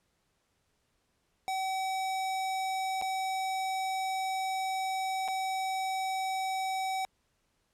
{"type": "tone with dropouts", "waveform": "square", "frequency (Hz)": 762, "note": "G5", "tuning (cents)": -49, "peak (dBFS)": -31, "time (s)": [1.48, 7.05], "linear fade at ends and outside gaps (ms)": 0, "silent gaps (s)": [[3.014, 3.022], [5.279, 5.284]], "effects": ["pink hiss -75 dBFS RMS until 7.73 s", "low-pass 11000 Hz 12 dB/octave"]}